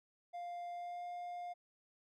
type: tone with pitch glide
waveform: triangle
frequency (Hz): 700 to 706.5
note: F5 to F5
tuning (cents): +4 to +20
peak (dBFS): -40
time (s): 0.33-1.54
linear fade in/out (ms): 20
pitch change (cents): +16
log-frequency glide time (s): 0.72-1.05
effects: none